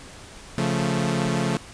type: chord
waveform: sawtooth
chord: Db augmented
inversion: none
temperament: equal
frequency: 138.59 / 174.61 / 220 Hz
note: Db3 / F3 / A3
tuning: 0 / 0 / 0 cents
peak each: -22 dBFS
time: 0.58-1.57 s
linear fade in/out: 0 ms
effects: pink hiss -43 dBFS RMS until 1.73 s + resampled to 22050 Hz

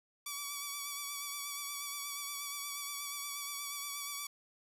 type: tone with vibrato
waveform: 5% pulse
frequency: 1144 Hz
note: D6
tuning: 46 cents flat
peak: -27 dBFS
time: 0.26-4.27 s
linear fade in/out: 5 ms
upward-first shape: sine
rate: 8.4 Hz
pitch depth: 28 cents each way
effects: resampled to 32000 Hz

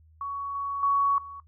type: tone with level steps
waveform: sine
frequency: 1120 Hz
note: C#6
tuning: 18 cents sharp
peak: -30 / -28 / -20 / -38 dBFS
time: 0.21-1.4 s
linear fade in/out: 2 ms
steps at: 0.55 / 0.83 / 1.18 s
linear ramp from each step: 2 ms
effects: noise-tail reverb RT60 0.1 s tail -17 dB re dry + added 79 Hz sine -54 dBFS peak until 1.47 s

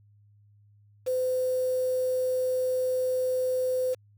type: tone with quantisation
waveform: sine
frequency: 510 Hz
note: C5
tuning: 44 cents flat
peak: -24 dBFS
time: 1.06-3.95 s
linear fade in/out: 20 ms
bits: 7
effects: added 103 Hz sine -56 dBFS peak until 4.17 s

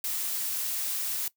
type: noise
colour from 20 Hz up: blue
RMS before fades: -31 dBFS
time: 0.04-1.28 s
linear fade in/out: 2 ms
effects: noise-tail reverb RT60 0.1 s tail -19 dB re dry

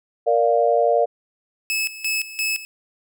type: chord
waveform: sine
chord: Bb major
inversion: none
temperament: equal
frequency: 466.2 / 587.3 / 698.5 Hz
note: Bb4 / D5 / F5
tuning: 0 / 0 / 0 cents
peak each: -19 dBFS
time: 0.26-1.06 s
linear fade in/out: 20 ms
type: tone with tremolo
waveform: sawtooth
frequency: 2596 Hz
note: E7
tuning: 27 cents flat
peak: -17 dBFS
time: 1.7-2.65 s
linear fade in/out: 0 ms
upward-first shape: square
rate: 2.9 Hz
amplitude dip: 80%
effects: none

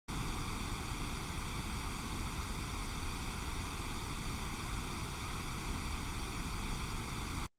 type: noise with comb filter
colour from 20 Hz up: pink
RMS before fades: -38 dBFS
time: 0.08-7.47 s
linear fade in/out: 10 ms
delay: 0.86 ms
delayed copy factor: +0.95
effects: low-pass 8000 Hz 12 dB/octave + Opus 32 kbps

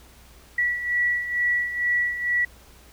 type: beating tone pair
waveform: sine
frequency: 1942 / 1944.2 Hz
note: B6 / B6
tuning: -30 / -28 cents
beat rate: 2.2 Hz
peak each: -28 / -22 dBFS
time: 0.58-2.45 s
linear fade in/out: 5 ms
effects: added 60 Hz sine -51 dBFS peak until 2.92 s + pink hiss -52 dBFS RMS until 2.92 s

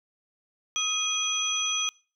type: tone cluster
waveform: sine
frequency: 1264 / 2479 / 3289 / 6010 Hz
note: D#6 / D#7 / G#7 / F#8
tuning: +27 / -7 / -18 / +26 cents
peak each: -36 / -33 / -28 / -29 dBFS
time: 0.76-1.89 s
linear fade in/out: 0 ms
effects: noise-tail reverb RT60 0.4 s tail -26 dB re dry

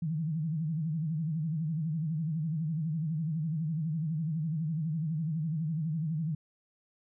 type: tone with vibrato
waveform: sine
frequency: 158.3 Hz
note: D#3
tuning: 30 cents sharp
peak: -29 dBFS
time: 0.02-6.35 s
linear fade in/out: 5 ms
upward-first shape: sine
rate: 12 Hz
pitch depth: 120 cents each way
effects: none

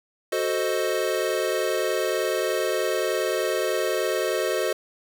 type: chord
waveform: square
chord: F# diminished seventh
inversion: none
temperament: equal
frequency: 370 / 440 / 523.3 / 622.3 Hz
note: F#4 / A4 / C5 / Eb5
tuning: 0 / 0 / 0 / 0 cents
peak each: -29 dBFS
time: 0.32-4.73 s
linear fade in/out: 5 ms
effects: none

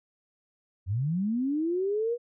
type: linear sweep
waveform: sine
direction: up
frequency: 85.5 to 488.1 Hz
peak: -25 dBFS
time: 0.86-2.18 s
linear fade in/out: 50 ms
effects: none

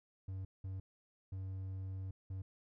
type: tone bursts at uneven times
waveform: triangle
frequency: 95.1 Hz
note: F#2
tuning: 48 cents sharp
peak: -38 dBFS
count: 4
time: 0.28-0.45 / 0.64-0.8 / 1.32-2.11 / 2.3-2.42 s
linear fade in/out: 5 ms
effects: none

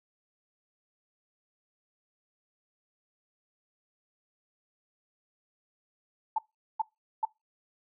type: tone bursts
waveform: sine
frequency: 880 Hz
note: A5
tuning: in tune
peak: -24 dBFS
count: 3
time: 6.36-7.252 s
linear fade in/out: 5 ms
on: 24 ms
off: 410 ms
effects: noise-tail reverb RT60 0.2 s tail -21 dB re dry

